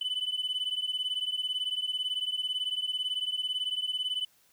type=beating tone pair; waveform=sine; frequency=2994 / 3012 Hz; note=F#7 / F#7; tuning=+20 / +30 cents; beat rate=18 Hz; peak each=-31 / -30 dBFS; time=0.01-4.25 s; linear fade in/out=5 ms; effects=tanh soft clip ceiling -26 dBFS + white hiss -65 dBFS RMS until 4.52 s